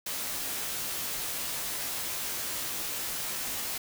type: noise with comb filter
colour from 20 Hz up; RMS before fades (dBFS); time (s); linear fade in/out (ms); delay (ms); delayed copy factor
white; -34; 0.06-3.78; 5; 17; -0.6
effects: none